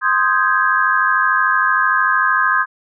sine chord, Ab major seventh, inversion first, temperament equal, 1046.5 / 1244.5 / 1568 / 1661.2 Hz, C6 / Eb6 / G6 / Ab6, 0 / 0 / 0 / 0 cents, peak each -18 dBFS, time 0.01-2.66 s, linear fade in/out 50 ms, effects none

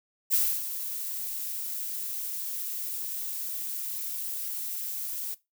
violet noise with ADSR envelope, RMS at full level -23 dBFS, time 0.3-5.35 s, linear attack 34 ms, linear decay 280 ms, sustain -11 dB, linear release 17 ms, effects noise-tail reverb RT60 0.2 s tail -18 dB re dry

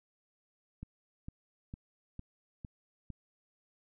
click train, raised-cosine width 5 ms, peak -30 dBFS, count 6, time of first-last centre 0.83-3.103 s, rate 2.2 Hz, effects none

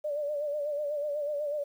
sine tone with vibrato, 587.3 Hz, D5, in tune, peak -29 dBFS, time 0.04-1.64 s, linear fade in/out 10 ms, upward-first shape sine, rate 8.1 Hz, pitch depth 58 cents each way, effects 10-bit

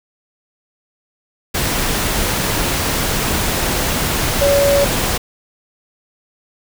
sine tone in noise, 564 Hz, C#5, 30 cents sharp, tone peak -11 dBFS, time 4.41-4.85 s, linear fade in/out 10 ms, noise pink, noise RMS -18 dBFS, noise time 1.54-5.18 s, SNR +4 dB, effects none

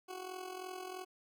20% pulse tone with amplitude modulation, 370 Hz, F#4, in tune, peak -35 dBFS, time 0.08-1.05 s, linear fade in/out 20 ms, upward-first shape sine, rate 43 Hz, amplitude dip 65%, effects none

